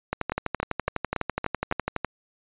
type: two click trains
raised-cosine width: 0.5 ms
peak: -11 / -10 dBFS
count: 6 / 24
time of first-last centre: 0.32-1.724 / 0.13-2.047 s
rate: 3.56 / 12 Hz
effects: resampled to 8000 Hz